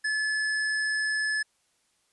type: tone with hard clipping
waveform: sine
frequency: 1723 Hz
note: A6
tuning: 37 cents flat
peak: -27 dBFS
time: 0.04-1.43 s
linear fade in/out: 10 ms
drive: 14 dB
effects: white hiss -70 dBFS RMS until 2.12 s + resampled to 24000 Hz